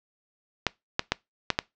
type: clicks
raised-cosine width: 0.2 ms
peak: -4 dBFS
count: 5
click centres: 0.667 / 0.994 / 1.12 / 1.503 / 1.589 s
effects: noise-tail reverb RT60 0.2 s tail -23 dB re dry + low-pass 5000 Hz 12 dB/octave